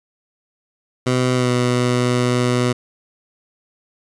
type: tone with pitch glide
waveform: 15% pulse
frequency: 126.6 to 123.64 Hz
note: B2 to B2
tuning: +43 to +2 cents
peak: -9 dBFS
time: 1.06-2.73 s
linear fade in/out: 10 ms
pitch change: -41 cents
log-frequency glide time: 1.35-1.5 s
effects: resampled to 22050 Hz